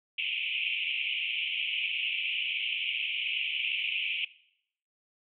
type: band-pass noise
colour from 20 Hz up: white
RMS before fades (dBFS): -32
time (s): 0.18-4.25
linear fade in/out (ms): 5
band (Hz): 2300 to 3100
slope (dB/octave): 96
effects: noise-tail reverb RT60 0.7 s tail -19 dB re dry